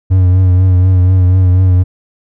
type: tone with vibrato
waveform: triangle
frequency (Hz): 92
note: F#2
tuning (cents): -9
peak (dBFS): -3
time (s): 0.1-1.84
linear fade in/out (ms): 20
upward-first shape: triangle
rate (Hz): 4.1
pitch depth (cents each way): 44
effects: none